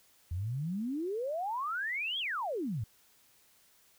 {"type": "exponential two-way sweep", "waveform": "sine", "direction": "up then down", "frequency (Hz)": [80.9, 3393, 96.3], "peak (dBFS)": -32, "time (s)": [0.31, 2.84], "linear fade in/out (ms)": 5, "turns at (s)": 2.19, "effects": ["white hiss -65 dBFS RMS until 3.98 s"]}